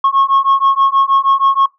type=beating tone pair; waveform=sine; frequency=1088 / 1094.3 Hz; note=C#6 / C#6; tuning=-33 / -23 cents; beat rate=6.3 Hz; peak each=-11 dBFS; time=0.04-1.66 s; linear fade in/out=5 ms; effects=noise-tail reverb RT60 0.2 s tail -22 dB re dry + tanh soft clip ceiling -5 dBFS

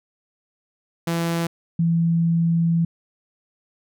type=tone pair in turn; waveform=sawtooth / sine; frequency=167.9 / 167.13 Hz; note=E3 / E3; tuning=+32 / +24 cents; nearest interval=unison; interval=8 cents; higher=first; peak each=-17 / -16 dBFS; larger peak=second; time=1.07-1.47 / 1.79-2.85 s; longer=second; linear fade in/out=5 ms; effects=none

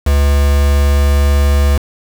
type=tone with quantisation; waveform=triangle; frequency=70.9 Hz; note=C#2; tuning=40 cents sharp; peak=-6 dBFS; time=0.06-1.78 s; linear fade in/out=10 ms; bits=3; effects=none

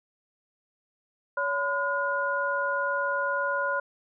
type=tone cluster; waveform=sine; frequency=563 / 1013 / 1435 Hz; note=C#5 / B5 / F6; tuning=+27 / +44 / +47 cents; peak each=-30 / -30 / -28 dBFS; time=1.37-3.8 s; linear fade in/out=5 ms; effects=none

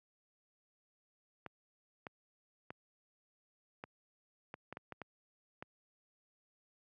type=clicks; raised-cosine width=0.5 ms; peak=-29 dBFS; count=10; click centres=1.463 / 2.068 / 2.705 / 3.839 / 4.541 / 4.726 / 4.771 / 4.923 / 5.017 / 5.625 s; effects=high-pass 100 Hz 12 dB/octave

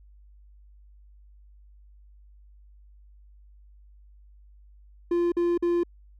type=tone bursts; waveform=triangle; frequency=346.2 Hz; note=F4; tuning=15 cents flat; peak=-19 dBFS; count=3; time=5.11-5.834 s; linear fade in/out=5 ms; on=210 ms; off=47 ms; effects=added 50 Hz sine -50 dBFS peak until 6.19 s

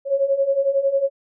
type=beating tone pair; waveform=sine; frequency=542 / 553 Hz; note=C#5 / C#5; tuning=-39 / -4 cents; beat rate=11 Hz; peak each=-22 / -18 dBFS; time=0.05-1.1 s; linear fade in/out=50 ms; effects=none

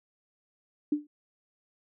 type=tone with exponential decay; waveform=sine; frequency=296.1 Hz; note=D4; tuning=14 cents sharp; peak=-20 dBFS; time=0.92-1.07 s; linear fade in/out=5 ms; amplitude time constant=32 ms; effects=none

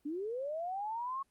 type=linear sweep; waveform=sine; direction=up; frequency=278.5 to 1106 Hz; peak=-35 dBFS; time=0.05-1.23 s; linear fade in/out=10 ms; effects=pink hiss -75 dBFS RMS until 1.3 s + Opus 32 kbps

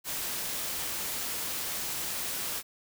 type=noise; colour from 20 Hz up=white; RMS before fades=-34 dBFS; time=0.04-2.63 s; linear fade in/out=50 ms; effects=none

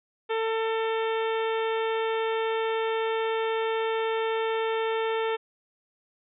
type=harmonic tone; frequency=447.3 Hz; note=A4; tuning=28 cents sharp; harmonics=1 / 2 / 3 / 4 / 5 / 6 / 7 / 8; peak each=-26 / -32 / -36 / -38 / -40 / -42 / -43 / -44 dBFS; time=0.29-5.37 s; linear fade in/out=20 ms; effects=none

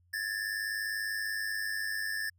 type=tone pair together; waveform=square; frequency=1686 / 1786.3 Hz; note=G#6 / A6; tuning=+26 / +26 cents; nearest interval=minor second; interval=100 cents; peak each=-37 / -35 dBFS; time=0.13-2.3 s; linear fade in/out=10 ms; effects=added 88 Hz sine -64 dBFS peak until 2.38 s

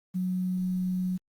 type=tone with quantisation; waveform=sine; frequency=183.4 Hz; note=F#3; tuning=15 cents flat; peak=-26 dBFS; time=0.14-1.18 s; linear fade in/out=20 ms; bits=9; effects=Opus 32 kbps

